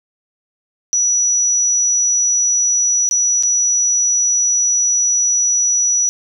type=tone with dropouts; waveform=sine; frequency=5880 Hz; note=F#8; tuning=12 cents flat; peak=-12 dBFS; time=0.93-6.09 s; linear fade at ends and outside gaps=0 ms; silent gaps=3.09-3.111 / 3.426-3.434 s; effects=none